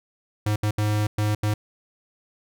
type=tone bursts at uneven times; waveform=square; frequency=105.5 Hz; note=G#2; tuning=28 cents sharp; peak=-21 dBFS; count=5; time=0.46-0.56 / 0.63-0.71 / 0.78-1.07 / 1.18-1.35 / 1.43-1.54 s; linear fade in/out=5 ms; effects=none